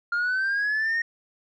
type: linear sweep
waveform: sine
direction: up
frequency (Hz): 1396.9 to 1864.7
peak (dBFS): -20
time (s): 0.12-1.02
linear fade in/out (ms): 5
effects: tanh soft clip ceiling -21 dBFS